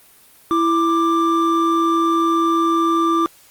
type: tone pair together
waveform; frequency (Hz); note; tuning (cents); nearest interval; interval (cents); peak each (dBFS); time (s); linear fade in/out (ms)
triangle; 331.7 / 1182; E4 / D6; +11 / +11; octave + minor seventh; 2200; -15; 0.51-3.26; 0
effects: white hiss -49 dBFS RMS until 3.5 s + Opus 32 kbps